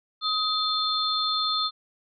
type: tone cluster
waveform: sine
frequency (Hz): 1262 / 3555 / 4219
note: D#6 / A7 / C8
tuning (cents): +24 / +17 / +14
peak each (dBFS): -27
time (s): 0.21-1.71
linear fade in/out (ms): 50
effects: MP3 64 kbps